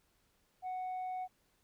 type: tone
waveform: sine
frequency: 740 Hz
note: F#5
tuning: in tune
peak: -34 dBFS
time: 0.62-1.28 s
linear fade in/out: 50 ms
effects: tanh soft clip ceiling -36 dBFS + pink hiss -74 dBFS RMS until 1.63 s